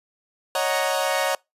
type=chord; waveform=sawtooth; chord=D# minor seventh; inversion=third; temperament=equal; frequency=554.4 / 622.3 / 740 / 932.3 Hz; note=C#5 / D#5 / F#5 / A#5; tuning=0 / 0 / 0 / 0 cents; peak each=-21 / -23 / -23 / -25 dBFS; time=0.55-1.35 s; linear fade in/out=2 ms; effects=noise-tail reverb RT60 0.2 s tail -25 dB re dry + resampled to 32000 Hz